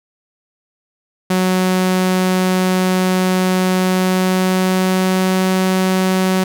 sawtooth tone with pitch glide, 185 to 187.15 Hz, F#3 to F#3, 0 to +20 cents, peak -9 dBFS, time 1.3-6.44 s, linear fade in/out 5 ms, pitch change +20 cents, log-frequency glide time 3.77-5.51 s, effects none

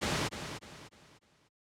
pink noise with echo, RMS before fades -31 dBFS, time 0.01-0.29 s, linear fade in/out 20 ms, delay 300 ms, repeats 4, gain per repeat -9 dB, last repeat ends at 1.49 s, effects high-pass 80 Hz 12 dB/octave + low-pass 7000 Hz 12 dB/octave

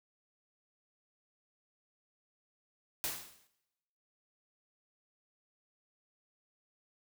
white noise with exponential decay, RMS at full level -33 dBFS, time 3.04-3.47 s, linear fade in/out 0 ms, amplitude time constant 92 ms, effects noise-tail reverb RT60 1.0 s tail -20 dB re dry

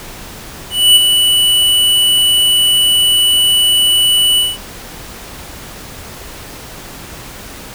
square tone with ADSR envelope, 2960 Hz, F#7, in tune, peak -3 dBFS, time 0.7-4.58 s, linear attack 260 ms, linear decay 20 ms, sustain -6 dB, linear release 200 ms, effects pink hiss -31 dBFS RMS until 7.74 s

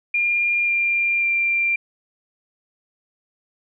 sine tone with pitch steps, 2406 / 2389 / 2373 Hz, D7 / D7 / D7, +41 / +29 / +17 cents, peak -17 dBFS, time 0.14-1.76 s, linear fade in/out 5 ms, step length 540 ms, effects none

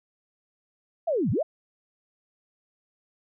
sine linear two-way sweep, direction down then up, 705 to 90.4 to 705 Hz, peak -22 dBFS, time 1.07-1.43 s, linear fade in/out 10 ms, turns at 1.31 s, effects none

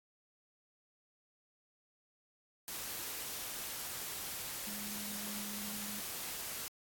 sine tone in noise, 207.7 Hz, G#3, in tune, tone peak -45 dBFS, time 4.67-6 s, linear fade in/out 0 ms, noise white, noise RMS -42 dBFS, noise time 2.68-6.68 s, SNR -6 dB, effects AAC 64 kbps

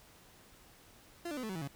30% pulse tone with pitch steps, 343.6 / 295.7 / 254.5 / 219 / 188.43 / 162.16 / 139.54 Hz, F4 / D4 / C4 / A3 / F#3 / E3 / C#3, -28 / +12 / -48 / -8 / +32 / -28 / +12 cents, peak -35 dBFS, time 1.25-1.677 s, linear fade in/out 5 ms, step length 61 ms, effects pink hiss -60 dBFS RMS until 1.75 s

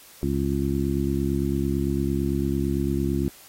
harmonic tone, 68.9 Hz, C#2, 10 cents flat, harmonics 1 / 2 / 3 / 4 / 5, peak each -28 / -28 / -28 / -28 / -28 dBFS, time 0.23-3.28 s, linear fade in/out 0 ms, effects white hiss -49 dBFS RMS until 3.48 s + AAC 48 kbps

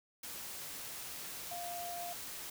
sine tone in noise, 698.5 Hz, F5, in tune, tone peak -41 dBFS, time 1.51-2.13 s, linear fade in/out 5 ms, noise white, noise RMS -45 dBFS, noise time 0.23-2.5 s, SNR +1 dB, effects none

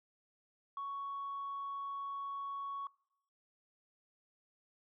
sine tone, 1113 Hz, C#6, 7 cents sharp, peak -37 dBFS, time 0.77-2.87 s, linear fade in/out 2 ms, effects noise-tail reverb RT60 0.8 s tail -25 dB re dry + tanh soft clip ceiling -35 dBFS

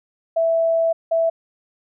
sine tone bursts at uneven times, 659.3 Hz, E5, in tune, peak -15 dBFS, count 2, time 0.36-0.93 / 1.11-1.3 s, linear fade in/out 10 ms, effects none

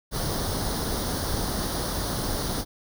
pink noise with comb filter, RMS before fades -28 dBFS, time 0.11-2.65 s, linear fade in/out 50 ms, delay 0.2 ms, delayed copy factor +0.75, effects none

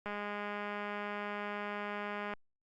click train, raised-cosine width 0.5 ms, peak -25 dBFS, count 470, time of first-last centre 0.06-2.337 s, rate 206 Hz, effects Opus 48 kbps

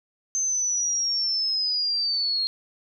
sine linear sweep, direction down, 6272 to 4228 Hz, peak -22 dBFS, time 0.35-2.47 s, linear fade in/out 0 ms, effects none

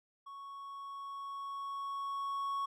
triangle tone with level ramp, 1109 Hz, C#6, in tune, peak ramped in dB -44 to -31 dBFS, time 0.26-2.66 s, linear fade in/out 10 ms, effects none

